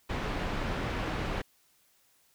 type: low-pass noise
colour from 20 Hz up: pink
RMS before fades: -33 dBFS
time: 0.09-1.42 s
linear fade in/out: 10 ms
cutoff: 2600 Hz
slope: 12 dB/octave
effects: white hiss -67 dBFS RMS until 2.34 s